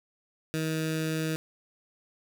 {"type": "tone with notch filter", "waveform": "15% pulse", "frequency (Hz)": 158.6, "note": "D#3", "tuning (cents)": 33, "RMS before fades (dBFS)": -30, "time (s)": [0.54, 1.36], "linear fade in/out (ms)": 0, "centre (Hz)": 810, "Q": 1, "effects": []}